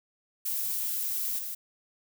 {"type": "noise with level steps", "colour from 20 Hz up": "violet", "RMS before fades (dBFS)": [-31, -36], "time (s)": [0.45, 1.55], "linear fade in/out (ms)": 10, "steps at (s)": 1.38, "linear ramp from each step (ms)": 10, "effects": []}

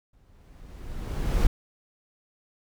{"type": "noise with exponential growth", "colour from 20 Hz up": "brown", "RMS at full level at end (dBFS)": -20, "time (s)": [0.13, 1.47], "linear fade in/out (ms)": 5, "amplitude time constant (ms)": 290, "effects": []}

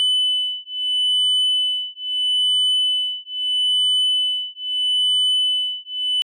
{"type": "beating tone pair", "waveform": "sine", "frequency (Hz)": [3000, 3000.77], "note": ["F#7", "F#7"], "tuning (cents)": [23, 24], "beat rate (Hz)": 0.77, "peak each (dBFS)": -18, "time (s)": [0, 6.22], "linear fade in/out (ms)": 0, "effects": ["tanh soft clip ceiling -14 dBFS"]}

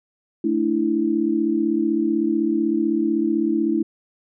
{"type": "chord", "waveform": "sine", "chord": "A suspended fourth", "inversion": "none", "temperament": "equal", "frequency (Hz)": [220, 293.7, 329.6], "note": ["A3", "D4", "E4"], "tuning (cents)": [0, 0, 0], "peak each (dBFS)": [-24, -23, -20], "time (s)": [0.44, 3.83], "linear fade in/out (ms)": 5, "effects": []}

